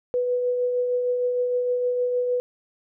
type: tone with tremolo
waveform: sine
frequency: 493.9 Hz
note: B4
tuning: in tune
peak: -19 dBFS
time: 0.14-2.4 s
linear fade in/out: 0 ms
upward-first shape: triangle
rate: 6.5 Hz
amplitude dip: 35%
effects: none